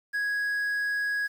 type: tone with quantisation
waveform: triangle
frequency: 1661.2 Hz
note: G#6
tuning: in tune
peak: -24 dBFS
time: 0.13-1.28 s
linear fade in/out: 20 ms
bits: 9
effects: none